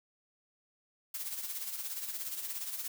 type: noise with tremolo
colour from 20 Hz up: blue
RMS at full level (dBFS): -37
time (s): 1.14-2.88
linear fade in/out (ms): 5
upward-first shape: sine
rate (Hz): 17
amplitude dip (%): 55
effects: none